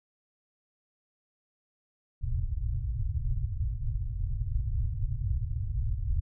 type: low-pass noise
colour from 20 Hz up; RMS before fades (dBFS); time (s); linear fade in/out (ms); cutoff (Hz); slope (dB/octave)
pink; -30; 2.21-6.21; 20; 130; 96
effects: none